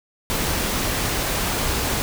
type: noise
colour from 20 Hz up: pink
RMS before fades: -23 dBFS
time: 0.3-2.02 s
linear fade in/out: 0 ms
effects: none